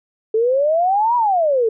sine exponential two-way sweep, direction up then down, 430.4 to 987.8 to 430.4 Hz, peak -13 dBFS, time 0.34-1.69 s, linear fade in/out 5 ms, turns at 1.16 s, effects none

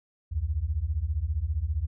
sine beating tone pair, 68.3 / 83.3 Hz, C#2 / E2, -25 / +19 cents, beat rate 15 Hz, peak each -29 / -28 dBFS, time 0.31-1.87 s, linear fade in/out 20 ms, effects none

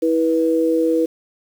sine tone pair together, 325.1 / 487.7 Hz, E4 / B4, -24 / -22 cents, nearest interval perfect fifth, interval 702 cents, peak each -17 dBFS, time 0.02-1.06 s, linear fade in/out 10 ms, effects 7-bit

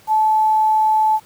sine tone with quantisation, 868 Hz, A5, 24 cents flat, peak -12 dBFS, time 0.07-1.2 s, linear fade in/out 50 ms, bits 7, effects pink hiss -49 dBFS RMS until 1.25 s + high-pass 100 Hz 12 dB/octave

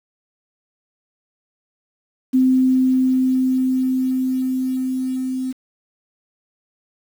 sine tone with level ramp, 258.6 Hz, C4, 20 cents flat, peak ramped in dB -11 to -21 dBFS, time 2.33-5.53 s, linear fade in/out 20 ms, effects 7-bit

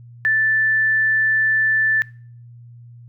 sine tone, 1760 Hz, A6, in tune, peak -14 dBFS, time 0.25-2.02 s, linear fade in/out 0 ms, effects noise-tail reverb RT60 0.5 s tail -23 dB re dry + added 119 Hz sine -39 dBFS peak until 3.08 s

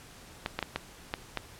clicks, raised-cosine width 0.3 ms, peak -14 dBFS, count 6, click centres 0.461 / 0.59 / 0.627 / 0.76 / 1.139 / 1.373 s, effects pink hiss -51 dBFS RMS until 1.59 s + low-pass 12000 Hz 12 dB/octave

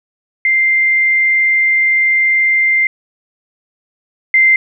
sine tone pair in turn, 2093 / 2085 Hz, C7 / C7, 0 / -7 cents, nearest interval unison, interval 7 cents, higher first, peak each -9 / -6 dBFS, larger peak second, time 0.45-2.87 / 4.34-4.56 s, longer first, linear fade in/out 2 ms, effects none

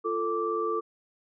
sine tone cluster, 345.8 / 443.6 / 1169 Hz, F4 / A4 / D6, -17 / +14 / -8 cents, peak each -33 / -29 / -30 dBFS, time 0.04-0.81 s, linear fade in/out 20 ms, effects none

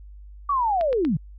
sine linear sweep, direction down, 1168 to 130.81 Hz, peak -19 dBFS, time 0.49-1.17 s, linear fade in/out 5 ms
clicks, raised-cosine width 0.3 ms, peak -19 dBFS, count 3, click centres 0.811 / 0.929 / 1.05 s
effects added 50 Hz sine -40 dBFS peak until 1.38 s

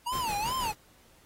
square tone with vibrato, 922 Hz, A#5, 19 cents flat, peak -30 dBFS, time 0.06-0.72 s, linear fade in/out 10 ms, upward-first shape sine, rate 2.5 Hz, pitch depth 220 cents each way
pink noise with tremolo, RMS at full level -39 dBFS, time 0.12-0.74 s, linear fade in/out 10 ms, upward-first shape sine, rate 6.2 Hz, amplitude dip 50%
effects pink hiss -61 dBFS RMS until 1.25 s + AAC 48 kbps

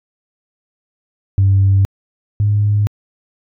sine tone pair in turn, 97.5 / 103.66 Hz, G2 / G#2, -9 / -3 cents, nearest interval minor second, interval 106 cents, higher second, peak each -7 / -10 dBFS, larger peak first, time 1.38-1.85 / 2.4-2.87 s, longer neither, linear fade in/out 0 ms, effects tanh soft clip ceiling -5 dBFS

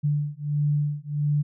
sine beating tone pair, 146.3 / 147.8 Hz, D3 / D3, -6 / +11 cents, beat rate 1.5 Hz, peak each -25 dBFS, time 0.03-1.43 s, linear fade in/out 20 ms, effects none

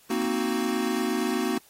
square chord, C half-diminished seventh, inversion third, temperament equal, 233.1 / 261.6 / 311.1 / 370 Hz, Bb3 / C4 / Eb4 / Gb4, 0 / 0 / 0 / 0 cents, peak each -30 / -31 / -32 / -30 dBFS, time 0.1-1.58 s, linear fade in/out 5 ms, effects white hiss -57 dBFS RMS until 1.69 s + AAC 48 kbps

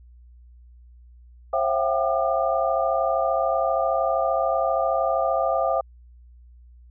sine tone cluster, 535 / 672 / 747 / 780 / 1203 Hz, C5 / E5 / F#5 / G5 / D6, +38 / +33 / +16 / -9 / +41 cents, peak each -25 / -23 / -31 / -28 / -28 dBFS, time 1.53-5.81 s, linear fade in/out 5 ms, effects added 60 Hz sine -46 dBFS peak until 6.9 s

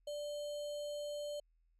sine tone with sample-and-hold, 587.3 Hz, D5, in tune, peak -39 dBFS, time 0.07-1.4 s, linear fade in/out 5 ms, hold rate 3675 Hz, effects added 41 Hz sine -70 dBFS peak until 1.79 s + low-pass 10000 Hz 12 dB/octave

